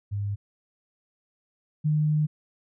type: tone pair in turn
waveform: sine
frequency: 101.5 / 152.08 Hz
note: G#2 / D#3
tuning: -39 / -39 cents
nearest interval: perfect fifth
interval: 700 cents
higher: second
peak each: -26 / -20 dBFS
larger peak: second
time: 0.11-0.36 / 1.84-2.27 s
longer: second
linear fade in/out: 20 ms
effects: none